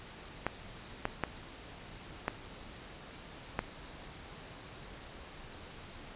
clicks, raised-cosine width 0.5 ms, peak -15 dBFS, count 5, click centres 0.466 / 1.054 / 1.237 / 2.281 / 3.591 s, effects pink hiss -49 dBFS RMS until 6.15 s + resampled to 8000 Hz

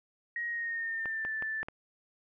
sine tone with pitch glide, 1887 to 1760.6 Hz, A#6 to A6, +21 to +1 cents, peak -32 dBFS, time 0.36-1.63 s, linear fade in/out 2 ms, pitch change -120 cents, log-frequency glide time 0.47-1.32 s
clicks, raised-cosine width 0.5 ms, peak -25 dBFS, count 5, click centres 1.057 / 1.25 / 1.424 / 1.63 / 1.685 s
effects none

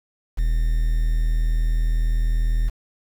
triangle tone with quantisation, 40.12 Hz, E1, 46 cents flat, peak -15 dBFS, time 0.37-2.7 s, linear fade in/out 20 ms, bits 7, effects none

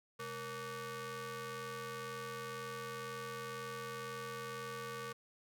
sawtooth ring-modulated tone, 340 Hz, F4, 46 cents flat, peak -35 dBFS, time 0.19-5.13 s, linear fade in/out 10 ms, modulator 809 Hz, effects none

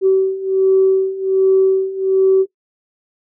sine beating tone pair, 381.3 / 382.6 Hz, G4 / G4, -48 / -42 cents, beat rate 1.3 Hz, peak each -15 / -12 dBFS, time 0.01-2.46 s, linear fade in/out 50 ms, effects noise-tail reverb RT60 0.1 s tail -17 dB re dry + tanh soft clip ceiling -3 dBFS

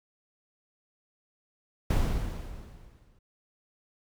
brown noise with exponential decay, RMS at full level -22 dBFS, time 1.9-3.19 s, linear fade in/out 5 ms, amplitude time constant 280 ms, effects none

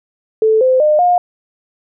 sine tone with pitch steps, 438.6 / 515.6 / 606.1 / 712.5 Hz, A4 / C5 / D#5 / F5, -6 / -26 / -46 / +34 cents, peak -8 dBFS, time 0.42-1.18 s, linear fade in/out 2 ms, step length 190 ms, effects none

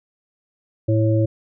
harmonic tone, 110 Hz, A2, in tune, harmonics 1 / 3 / 5, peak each -16 / -21 / -23 dBFS, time 0.88-1.26 s, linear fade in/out 10 ms, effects none

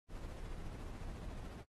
brown noise with tremolo, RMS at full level -44 dBFS, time 0.08-1.65 s, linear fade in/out 50 ms, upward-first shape triangle, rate 14 Hz, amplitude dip 40%, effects noise-tail reverb RT60 0.1 s tail -24 dB re dry + AAC 32 kbps

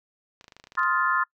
clicks, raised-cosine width 0.2 ms, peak -29 dBFS, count 12, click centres 0.411 / 0.443 / 0.481 / 0.522 / 0.566 / 0.599 / 0.64 / 0.671 / 0.721 / 0.753 / 0.793 / 0.833 s
sine chord, F dominant seventh, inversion second, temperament just, 1047.7 / 1257.2 / 1396.9 / 1746.1 Hz, C6 / Eb6 / F6 / A6, +2 / +18 / 0 / -14 cents, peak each -25 / -27 / -26 / -27 dBFS, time 0.77-1.24 s, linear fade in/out 10 ms
effects noise-tail reverb RT60 0.1 s tail -25 dB re dry

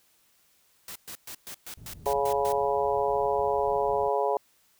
white noise bursts, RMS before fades -40 dBFS, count 9, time 0.88-2.524 s, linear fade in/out 2 ms, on 76 ms, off 120 ms
white low-pass noise, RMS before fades -47 dBFS, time 1.77-4.09 s, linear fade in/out 5 ms, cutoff 120 Hz, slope 12 dB/octave
harmonic tone, 140 Hz, C#3, 18 cents sharp, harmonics 3 / 4 / 5 / 6 / 7, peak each -28 / -29 / -30 / -31 / -31 dBFS, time 2.06-4.37 s, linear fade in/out 2 ms
effects white hiss -65 dBFS RMS until 4.79 s

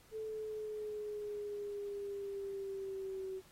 sine exponential sweep, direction down, 438.9 to 378 Hz, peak -39 dBFS, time 0.11-3.42 s, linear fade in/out 50 ms, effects pink hiss -64 dBFS RMS until 3.51 s + AAC 48 kbps

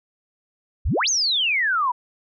sine exponential two-way sweep, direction up then down, 45.44 to 6645 to 942 Hz, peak -18 dBFS, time 0.85-1.92 s, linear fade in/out 10 ms, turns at 1.09 s, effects none

